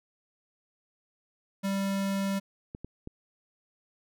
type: tone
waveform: square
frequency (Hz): 196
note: G3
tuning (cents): 0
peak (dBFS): -28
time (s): 1.63-2.4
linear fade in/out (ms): 20
type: clicks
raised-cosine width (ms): 3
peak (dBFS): -26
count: 3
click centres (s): 2.749 / 2.846 / 3.074
effects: none